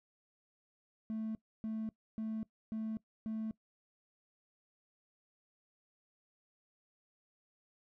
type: tone bursts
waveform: triangle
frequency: 220 Hz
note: A3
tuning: in tune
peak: -33 dBFS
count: 5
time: 1.1-3.51 s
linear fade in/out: 0 ms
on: 250 ms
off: 290 ms
effects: noise-tail reverb RT60 0.1 s tail -22 dB re dry + tanh soft clip ceiling -31 dBFS